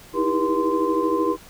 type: tone cluster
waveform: sine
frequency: 315.1 / 328 / 396.1 / 481.4 / 1037 Hz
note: D#4 / E4 / G4 / B4 / C6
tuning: +22 / -9 / +18 / -44 / -16 cents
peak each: -25 dBFS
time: 0.13-1.37 s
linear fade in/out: 50 ms
effects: pink hiss -46 dBFS RMS until 1.49 s